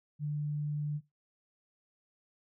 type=tone; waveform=sine; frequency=148.2 Hz; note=D3; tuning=16 cents sharp; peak=-31 dBFS; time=0.19-1.01 s; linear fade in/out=50 ms; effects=noise-tail reverb RT60 0.2 s tail -18 dB re dry